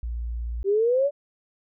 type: tone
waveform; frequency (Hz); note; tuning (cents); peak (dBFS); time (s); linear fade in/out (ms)
sine; 58.27; A#1; 0; -27; 0.03-0.63; 0
type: exponential sweep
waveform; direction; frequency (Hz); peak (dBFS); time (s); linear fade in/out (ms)
sine; up; 381.9 to 587.3; -18; 0.64-1.11; 50
effects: none